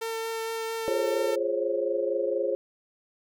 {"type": "tone with vibrato", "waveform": "sawtooth", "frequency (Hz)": 451.3, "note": "A4", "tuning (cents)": 44, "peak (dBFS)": -26, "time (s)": [0.01, 1.36], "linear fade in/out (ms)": 10, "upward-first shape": "sine", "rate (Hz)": 4.4, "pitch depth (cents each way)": 9}
{"type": "chord", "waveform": "sine", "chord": "Db major seventh", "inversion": "first", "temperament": "equal with one note detuned", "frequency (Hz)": [349.2, 415.3, 530.2, 554.4], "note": ["F4", "Ab4", "C5", "Db5"], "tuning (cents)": [0, 0, 23, 0], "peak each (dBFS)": [-32, -30, -28, -32], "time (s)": [0.88, 2.55], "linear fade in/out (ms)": 0}
{"effects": []}